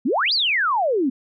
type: exponential two-way sweep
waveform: sine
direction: up then down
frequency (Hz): 210.9 to 4978 to 244.6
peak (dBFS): -17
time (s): 0.05-1.1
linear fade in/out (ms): 10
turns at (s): 0.33
effects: none